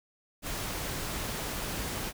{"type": "noise", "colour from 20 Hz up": "pink", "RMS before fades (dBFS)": -35, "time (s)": [0.42, 2.13], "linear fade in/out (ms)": 50, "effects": []}